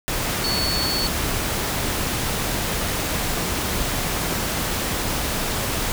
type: tone in noise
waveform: sine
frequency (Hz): 4435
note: C#8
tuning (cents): 0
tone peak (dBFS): -23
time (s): 0.44-1.07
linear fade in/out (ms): 0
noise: pink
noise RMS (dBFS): -24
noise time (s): 0.08-5.92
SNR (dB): -2
effects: none